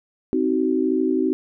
sine chord, C diminished, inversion none, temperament just, 261.6 / 314 / 376.7 Hz, C4 / Eb4 / Gb4, 0 / +16 / +31 cents, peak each -22 dBFS, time 0.33-1.33 s, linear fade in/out 0 ms, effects none

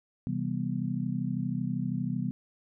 sine chord, C major seventh, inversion none, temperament just, 130.81 / 163.52 / 196.22 / 245.3 Hz, C3 / E3 / G3 / B3, 0 / -14 / +2 / -12 cents, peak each -34 dBFS, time 0.27-2.31 s, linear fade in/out 0 ms, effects none

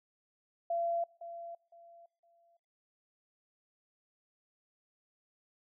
sine tone with echo, 681 Hz, F5, 44 cents flat, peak -30 dBFS, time 0.7-1.04 s, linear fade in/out 5 ms, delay 510 ms, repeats 3, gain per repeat -12 dB, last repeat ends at 2.57 s, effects noise-tail reverb RT60 0.7 s tail -25 dB re dry

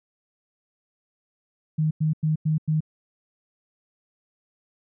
sine tone bursts, 155.56 Hz, D#3, in tune, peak -19 dBFS, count 5, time 1.78-2.806 s, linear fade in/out 10 ms, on 130 ms, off 94 ms, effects none

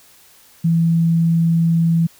sine tone, 166.1 Hz, E3, 13 cents sharp, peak -12 dBFS, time 0.64-2.07 s, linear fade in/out 10 ms, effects white hiss -49 dBFS RMS until 2.19 s

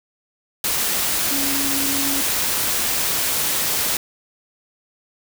sine tone in noise, 277.7 Hz, C#4, 3 cents sharp, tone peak -26 dBFS, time 1.31-2.21 s, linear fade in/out 2 ms, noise white, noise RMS -21 dBFS, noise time 0.64-3.97 s, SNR -8 dB, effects none

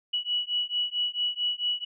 sine beating tone pair, 2935 / 2939.5 Hz, F#7 / F#7, -15 / -12 cents, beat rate 4.5 Hz, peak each -29 dBFS, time 0.13-1.85 s, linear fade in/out 10 ms, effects none

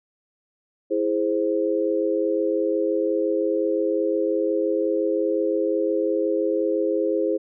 sine chord, E augmented, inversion none, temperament equal, 329.6 / 415.3 / 523.3 Hz, E4 / G#4 / B#4, 0 / 0 / 0 cents, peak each -24 dBFS, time 0.9-7.38 s, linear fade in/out 20 ms, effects none

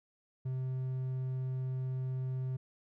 triangle tone, 129.7 Hz, C3, 15 cents flat, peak -31 dBFS, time 0.45-2.57 s, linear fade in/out 10 ms, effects none

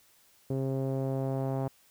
sawtooth tone with low-pass filter sweep, 133.8 Hz, C3, 39 cents sharp, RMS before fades -31 dBFS, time 0.5-1.68 s, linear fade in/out 5 ms, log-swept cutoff 450 to 770 Hz, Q 2, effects white hiss -63 dBFS RMS until 1.9 s

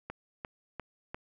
click train, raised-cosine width 0.5 ms, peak -23 dBFS, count 4, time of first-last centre 0.1-1.145 s, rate 2.87 Hz, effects none

